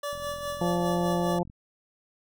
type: tone with tremolo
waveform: 25% pulse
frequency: 578 Hz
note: D5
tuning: 28 cents flat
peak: -26 dBFS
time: 0.03-1.39 s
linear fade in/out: 5 ms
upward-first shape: sine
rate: 4.9 Hz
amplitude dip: 50%
type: click train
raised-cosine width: 5 ms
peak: -35 dBFS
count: 60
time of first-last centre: 0.13-1.499 s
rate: 43.1 Hz
type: harmonic tone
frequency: 174.61 Hz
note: F3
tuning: in tune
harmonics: 1 / 2 / 3 / 4 / 5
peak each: -27 / -30 / -32 / -33 / -34 dBFS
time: 0.61-1.43 s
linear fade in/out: 2 ms
effects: none